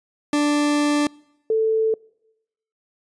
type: tone pair in turn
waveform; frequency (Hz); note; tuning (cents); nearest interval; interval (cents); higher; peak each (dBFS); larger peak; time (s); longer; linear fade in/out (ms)
40% pulse / sine; 293.7 / 442; D4 / A4; 0 / +8; perfect fifth; 708; second; -16; neither; 0.33-1.07 / 1.5-1.94; first; 2
effects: noise-tail reverb RT60 0.9 s tail -26 dB re dry + resampled to 22050 Hz